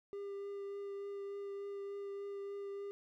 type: tone with vibrato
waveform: triangle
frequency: 400 Hz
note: G4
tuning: 35 cents sharp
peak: -39 dBFS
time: 0.13-2.91 s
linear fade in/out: 0 ms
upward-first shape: triangle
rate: 3.4 Hz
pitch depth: 13 cents each way
effects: none